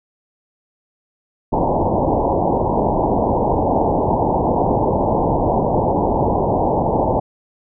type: low-pass noise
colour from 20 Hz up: white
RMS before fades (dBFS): -17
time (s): 1.52-7.2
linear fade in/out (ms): 10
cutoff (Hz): 950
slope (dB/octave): 96
effects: none